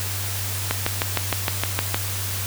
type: click train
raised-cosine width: 0.3 ms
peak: -4 dBFS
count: 9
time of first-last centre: 0.71-1.945 s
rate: 6.48 Hz
effects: added 97 Hz sine -28 dBFS peak until 2.46 s + white hiss -29 dBFS RMS until 2.46 s